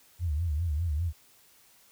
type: tone with vibrato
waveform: sine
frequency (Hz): 79.8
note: D#2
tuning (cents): +44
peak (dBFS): -26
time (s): 0.19-1.13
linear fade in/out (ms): 50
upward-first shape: sine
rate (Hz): 5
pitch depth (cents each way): 170
effects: white hiss -60 dBFS RMS until 1.91 s